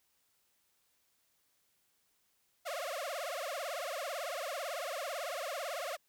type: tone with vibrato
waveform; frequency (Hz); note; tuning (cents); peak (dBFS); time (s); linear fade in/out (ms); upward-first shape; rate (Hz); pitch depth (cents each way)
sawtooth; 623; D#5; +2; -33; 2.65-5.97; 20; triangle; 18; 300
effects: white hiss -75 dBFS RMS until 6.08 s